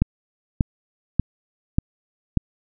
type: click train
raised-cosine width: 5 ms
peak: -4 dBFS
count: 5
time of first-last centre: 0.02-2.373 s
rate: 1.7 Hz
effects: none